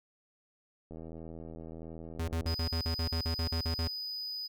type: click train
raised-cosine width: 2 ms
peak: -32 dBFS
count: 133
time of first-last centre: 0.91-2.532 s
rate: 81.4 Hz
type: tone bursts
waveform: square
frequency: 82.41 Hz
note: E2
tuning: in tune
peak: -31 dBFS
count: 13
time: 2.19-3.877 s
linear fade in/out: 5 ms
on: 91 ms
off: 42 ms
type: tone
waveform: triangle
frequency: 4978 Hz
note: D#8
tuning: in tune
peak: -35 dBFS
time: 2.46-4.48 s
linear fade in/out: 20 ms
effects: none